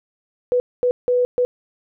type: tone bursts at uneven times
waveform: sine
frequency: 493.9 Hz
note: B4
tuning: in tune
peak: -14 dBFS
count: 4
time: 0.52-0.6 / 0.83-0.91 / 1.08-1.25 / 1.38-1.45 s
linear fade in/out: 0 ms
effects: none